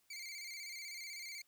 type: tone with vibrato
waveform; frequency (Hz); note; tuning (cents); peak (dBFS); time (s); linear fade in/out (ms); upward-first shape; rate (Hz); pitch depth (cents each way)
20% pulse; 2200; C#7; -14; -40; 0.1-1.42; 5; square; 16; 69
effects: white hiss -75 dBFS RMS until 1.47 s